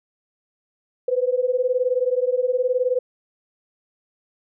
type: beating tone pair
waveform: sine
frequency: 493.9 / 512.9 Hz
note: B4 / C5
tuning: 0 / -35 cents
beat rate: 19 Hz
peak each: -21 dBFS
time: 1.08-2.99 s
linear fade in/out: 5 ms
effects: none